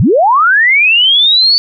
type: linear sweep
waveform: sine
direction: up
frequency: 82.7 to 4546 Hz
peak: -5 dBFS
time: 0-1.58 s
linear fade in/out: 0 ms
effects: none